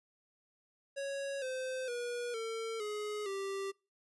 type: tone with pitch steps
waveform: square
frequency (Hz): 554 / 516.9 / 482.3 / 450 / 419.9 / 391.7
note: C#5 / C5 / B4 / A4 / G#4 / G4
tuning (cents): -1 / -21 / -41 / +39 / +19 / -1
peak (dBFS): -37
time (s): 0.96-3.72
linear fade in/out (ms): 20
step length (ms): 460
effects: noise-tail reverb RT60 0.3 s tail -25 dB re dry + resampled to 24000 Hz